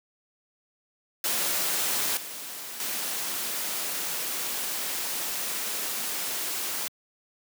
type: noise with level steps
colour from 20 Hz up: white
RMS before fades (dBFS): -27 / -38 / -31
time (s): 1.24-6.88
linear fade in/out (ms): 2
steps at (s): 2.17 / 2.8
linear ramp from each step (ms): 2
effects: high-pass 200 Hz 12 dB/octave

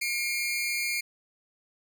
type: tone pair together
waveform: sawtooth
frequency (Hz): 2155 / 2382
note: C#7 / D7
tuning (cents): -49 / +24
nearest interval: major second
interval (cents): 173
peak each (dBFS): -27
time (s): 0.01-1.01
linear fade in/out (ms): 10
effects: none

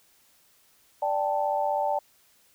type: chord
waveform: sine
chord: D suspended fourth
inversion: none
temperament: equal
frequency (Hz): 587.3 / 784 / 880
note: D5 / G5 / A5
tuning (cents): 0 / 0 / 0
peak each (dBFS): -28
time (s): 1.02-1.99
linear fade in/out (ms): 5
effects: white hiss -62 dBFS RMS until 2.54 s

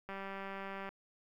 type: click train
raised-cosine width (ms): 0.5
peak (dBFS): -29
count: 157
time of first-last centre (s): 0.09-0.89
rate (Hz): 195
effects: 11-bit

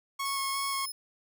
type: tone with vibrato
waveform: sawtooth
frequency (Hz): 1095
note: C#6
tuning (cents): -22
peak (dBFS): -27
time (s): 0.19-0.86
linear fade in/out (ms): 10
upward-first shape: square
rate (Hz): 2.8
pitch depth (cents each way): 10
type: tone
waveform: 15% pulse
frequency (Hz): 5170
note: E8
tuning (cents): -34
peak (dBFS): -30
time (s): 0.25-0.92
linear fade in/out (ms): 5
effects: none

